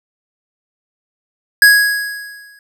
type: tone with exponential decay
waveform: square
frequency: 1661.2 Hz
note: G#6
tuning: in tune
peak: -3 dBFS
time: 1.62-2.59 s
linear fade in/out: 2 ms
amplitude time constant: 210 ms
effects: none